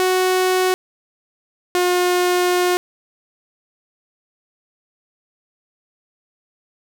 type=tone pair in turn; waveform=sawtooth; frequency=370 / 358.6 Hz; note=F#4 / F4; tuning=0 / +46 cents; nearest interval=minor second; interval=54 cents; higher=first; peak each=-11 dBFS; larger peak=neither; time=0-0.74 / 1.75-2.77 s; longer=second; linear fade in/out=0 ms; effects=none